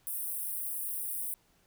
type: high-pass noise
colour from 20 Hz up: white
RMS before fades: -36 dBFS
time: 0.07-1.34 s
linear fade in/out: 0 ms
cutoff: 8700 Hz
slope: 96 dB/octave
effects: pink hiss -68 dBFS RMS until 1.66 s